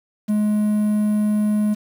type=tone; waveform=triangle; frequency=210.6 Hz; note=G#3; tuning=24 cents sharp; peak=-14 dBFS; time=0.28-1.75 s; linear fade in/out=20 ms; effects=7-bit